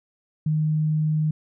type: tone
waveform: sine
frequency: 154.5 Hz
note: D#3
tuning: 12 cents flat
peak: -19 dBFS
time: 0.46-1.31 s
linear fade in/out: 5 ms
effects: none